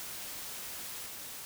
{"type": "noise with level steps", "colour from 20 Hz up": "white", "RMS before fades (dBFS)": [-42, -44], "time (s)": [0, 1.45], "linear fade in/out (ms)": 0, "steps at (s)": 1.06, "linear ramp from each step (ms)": 2, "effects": []}